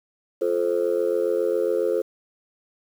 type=chord; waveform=sine; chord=F major; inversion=none; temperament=just; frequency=349.2 / 436.5 / 523.8 Hz; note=F4 / A4 / C5; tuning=0 / -14 / +2 cents; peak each=-25 / -22 / -23 dBFS; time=0.41-2.02 s; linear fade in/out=10 ms; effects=tanh soft clip ceiling -13 dBFS + 8-bit